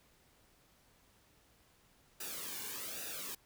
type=noise with flanger; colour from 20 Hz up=white; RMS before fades=-43 dBFS; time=2.2-3.35 s; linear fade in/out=5 ms; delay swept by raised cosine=0.92 to 1.57 ms; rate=1.2 Hz; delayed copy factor=-0.7; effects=pink hiss -68 dBFS RMS until 3.45 s